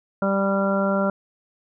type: harmonic tone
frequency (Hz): 196.4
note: G3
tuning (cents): +4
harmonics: 1 / 2 / 3 / 4 / 5 / 6 / 7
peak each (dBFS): -22 / -30 / -23 / -34 / -32 / -37 / -27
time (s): 0.22-1.1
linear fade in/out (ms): 2
effects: none